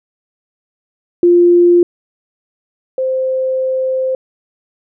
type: tone pair in turn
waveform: sine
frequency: 349.2 / 521.2 Hz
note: F4 / C5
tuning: 0 / -7 cents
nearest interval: perfect fifth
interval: 693 cents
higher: second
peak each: -5 / -13 dBFS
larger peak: first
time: 1.23-1.83 / 2.98-4.15 s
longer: second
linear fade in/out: 2 ms
effects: none